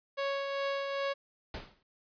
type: tone with tremolo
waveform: sawtooth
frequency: 554.4 Hz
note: C#5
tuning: in tune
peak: -26 dBFS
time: 0.17-1.14 s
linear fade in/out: 20 ms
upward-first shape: triangle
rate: 2.5 Hz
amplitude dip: 40%
type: noise with exponential decay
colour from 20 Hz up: pink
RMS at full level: -37 dBFS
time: 1.54-1.83 s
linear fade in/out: 2 ms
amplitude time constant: 63 ms
effects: resampled to 11025 Hz